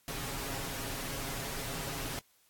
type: noise with comb filter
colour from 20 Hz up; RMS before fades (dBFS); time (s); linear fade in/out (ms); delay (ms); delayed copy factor
pink; -38; 0.08-2.19; 0; 7.3; +0.65
effects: white hiss -68 dBFS RMS until 2.49 s + AAC 64 kbps